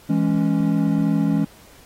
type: chord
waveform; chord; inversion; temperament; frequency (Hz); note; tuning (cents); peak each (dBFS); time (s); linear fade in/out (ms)
triangle; C# minor; first; equal; 164.81 / 207.7 / 277.2; E3 / G#3 / C#4; 0 / 0 / 0; -19; 0.09-1.45; 10
effects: pink hiss -49 dBFS RMS until 1.85 s + AAC 48 kbps